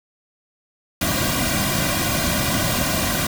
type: noise with comb filter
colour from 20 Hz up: pink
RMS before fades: -21 dBFS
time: 1.01-3.27 s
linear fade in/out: 5 ms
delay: 2.3 ms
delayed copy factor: -0.9
effects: none